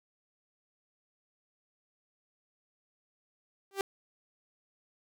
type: tone with exponential growth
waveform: sawtooth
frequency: 392 Hz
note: G4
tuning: in tune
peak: -21 dBFS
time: 3.71-3.81 s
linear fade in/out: 1 ms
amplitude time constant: 20 ms
effects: none